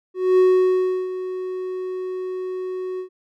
triangle tone with ADSR envelope, 370 Hz, F#4, in tune, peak -9 dBFS, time 0.14-3.09 s, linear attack 240 ms, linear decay 700 ms, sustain -14 dB, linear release 97 ms, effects none

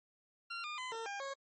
20% pulse tone with pitch steps, 1380 / 1210 / 1017 / 453.7 / 803 / 548 Hz, F6 / D#6 / C6 / A#4 / G5 / C#5, -21 / -49 / -50 / -47 / +41 / -20 cents, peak -35 dBFS, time 0.5-1.34 s, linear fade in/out 10 ms, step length 140 ms, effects low-pass 8000 Hz 12 dB/octave + MP3 32 kbps

